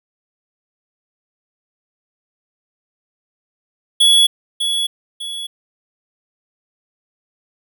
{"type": "tone with echo", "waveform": "square", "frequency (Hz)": 3377, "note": "G#7", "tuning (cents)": 28, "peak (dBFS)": -9, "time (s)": [4, 4.27], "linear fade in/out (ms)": 10, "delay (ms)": 600, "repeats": 2, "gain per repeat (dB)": -8, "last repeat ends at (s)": 5.47, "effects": []}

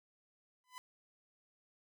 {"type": "tone with exponential growth", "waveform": "sawtooth", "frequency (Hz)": 1006, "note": "B5", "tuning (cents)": 32, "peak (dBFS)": -39, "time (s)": [0.64, 0.78], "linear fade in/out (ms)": 0, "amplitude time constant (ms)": 29, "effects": []}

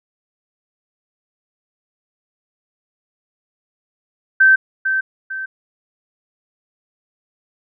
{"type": "tone with echo", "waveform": "sine", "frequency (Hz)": 1550, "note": "G6", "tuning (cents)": -20, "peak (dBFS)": -7, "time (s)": [4.4, 4.56], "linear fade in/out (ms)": 10, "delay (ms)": 450, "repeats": 2, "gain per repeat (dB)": -8, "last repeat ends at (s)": 5.46, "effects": []}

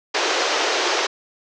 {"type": "band-pass noise", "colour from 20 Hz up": "pink", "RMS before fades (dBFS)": -21, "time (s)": [0.14, 1.07], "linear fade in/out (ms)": 10, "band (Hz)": [350, 6400], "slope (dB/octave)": 48, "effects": []}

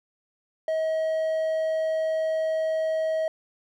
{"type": "tone", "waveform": "triangle", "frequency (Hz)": 637, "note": "D#5", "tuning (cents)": 41, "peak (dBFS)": -21, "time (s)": [0.68, 3.28], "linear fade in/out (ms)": 2, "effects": []}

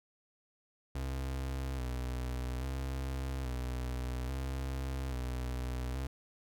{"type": "tone with vibrato", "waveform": "35% pulse", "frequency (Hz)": 64.3, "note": "C2", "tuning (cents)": -30, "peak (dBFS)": -33, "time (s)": [0.95, 6.07], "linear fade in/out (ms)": 5, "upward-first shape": "square", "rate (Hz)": 0.6, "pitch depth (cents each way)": 48, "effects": []}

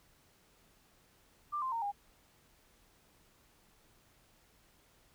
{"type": "tone with pitch steps", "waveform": "sine", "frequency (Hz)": [1186, 1044.5, 919.8, 810.1], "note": ["D6", "C6", "A#5", "G#5"], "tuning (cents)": [17, -3, -23, -43], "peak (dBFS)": -33, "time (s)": [1.52, 1.92], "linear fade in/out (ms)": 20, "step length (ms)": 100, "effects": ["pink hiss -67 dBFS RMS until 5.14 s"]}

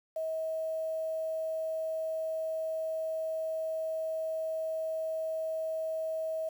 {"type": "tone with quantisation", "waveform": "sine", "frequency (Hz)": 640, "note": "D#5", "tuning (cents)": 49, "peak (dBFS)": -31, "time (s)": [0.16, 6.49], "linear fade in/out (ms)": 5, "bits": 9, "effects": []}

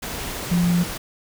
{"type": "tone in noise", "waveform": "sine", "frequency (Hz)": 174.61, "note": "F3", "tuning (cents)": 0, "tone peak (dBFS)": -16, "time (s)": [0.51, 0.84], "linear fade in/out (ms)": 10, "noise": "pink", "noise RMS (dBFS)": -30, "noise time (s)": [0.02, 0.98], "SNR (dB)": 11, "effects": []}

